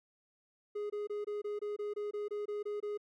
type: tone bursts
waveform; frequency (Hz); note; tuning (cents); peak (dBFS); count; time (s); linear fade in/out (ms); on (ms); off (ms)
triangle; 415.3; G#4; 0; -33; 13; 0.75-2.976; 10; 150; 23
effects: none